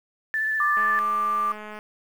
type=tone with vibrato; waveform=sine; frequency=1753 Hz; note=A6; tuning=7 cents flat; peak=-22 dBFS; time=0.34-0.99 s; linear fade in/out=0 ms; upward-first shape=sine; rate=15 Hz; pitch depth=17 cents each way
type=tone; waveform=sine; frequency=1184 Hz; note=D6; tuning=14 cents sharp; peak=-21 dBFS; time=0.6-1.52 s; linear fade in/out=2 ms
type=click train; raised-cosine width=0.5 ms; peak=-24 dBFS; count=217; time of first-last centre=0.77-1.789 s; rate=212 Hz
effects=8-bit